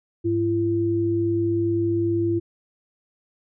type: tone pair together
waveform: sine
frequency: 103.56 / 338.8 Hz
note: G#2 / E4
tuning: -4 / +48 cents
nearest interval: octave + major sixth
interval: 2052 cents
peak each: -26 / -20 dBFS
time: 0.24-2.4 s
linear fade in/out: 20 ms
effects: none